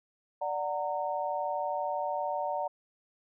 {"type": "chord", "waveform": "sine", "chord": "D augmented", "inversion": "none", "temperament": "equal with one note detuned", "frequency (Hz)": [587.3, 740, 920.6], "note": ["D5", "F#5", "A#5"], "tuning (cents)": [0, 0, -22], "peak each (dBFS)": -34, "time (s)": [0.41, 2.68], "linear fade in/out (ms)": 10, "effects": []}